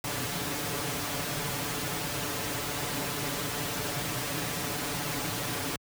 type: noise with comb filter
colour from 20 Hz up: pink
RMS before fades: -32 dBFS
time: 0.04-5.76 s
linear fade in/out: 2 ms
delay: 6.9 ms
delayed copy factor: +0.7
effects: high-pass 80 Hz 12 dB/octave